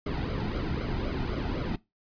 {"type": "noise with flanger", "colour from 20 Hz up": "brown", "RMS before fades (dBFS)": -31, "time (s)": [0.06, 1.76], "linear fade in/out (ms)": 5, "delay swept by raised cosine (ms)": [1.1, 1.82], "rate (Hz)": 3.9, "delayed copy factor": -0.65, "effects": ["noise-tail reverb RT60 0.2 s tail -20 dB re dry", "resampled to 11025 Hz"]}